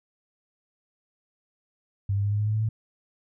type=tone with pitch steps; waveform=sine; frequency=99 / 100.56 / 102.14 / 103.74 / 105.37 / 107.03 / 108.71 / 110.42 Hz; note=G2 / G2 / G#2 / G#2 / G#2 / A2 / A2 / A2; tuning=+18 / +45 / -28 / -1 / +26 / -47 / -20 / +7 cents; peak=-22 dBFS; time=2.09-2.69 s; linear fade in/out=5 ms; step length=75 ms; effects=none